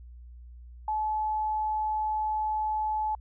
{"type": "tone", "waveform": "sine", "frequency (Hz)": 860, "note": "A5", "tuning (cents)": -40, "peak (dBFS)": -26, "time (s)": [0.88, 3.15], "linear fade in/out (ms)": 2, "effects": ["added 60 Hz sine -44 dBFS peak until 3.2 s"]}